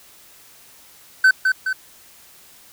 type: tone with echo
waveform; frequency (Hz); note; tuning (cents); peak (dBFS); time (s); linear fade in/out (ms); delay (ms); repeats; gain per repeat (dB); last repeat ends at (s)
triangle; 1527; G6; -46; -7; 1.24-1.31; 5; 210; 2; -5; 1.73
effects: white hiss -48 dBFS RMS until 2.72 s